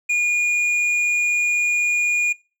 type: tone with hard clipping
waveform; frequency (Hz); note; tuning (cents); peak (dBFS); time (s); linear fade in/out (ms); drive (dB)
sine; 2436; D#7; -37; -18; 0.09-2.33; 10; 5
effects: noise-tail reverb RT60 0.3 s tail -21 dB re dry